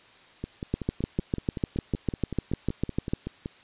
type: two click trains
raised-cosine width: 3 ms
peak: -12 / -19 dBFS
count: 17 / 17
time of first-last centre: 0.74-3.135 / 0.44-3.459 s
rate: 6.68 / 5.3 Hz
effects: white hiss -54 dBFS RMS until 3.63 s + resampled to 8000 Hz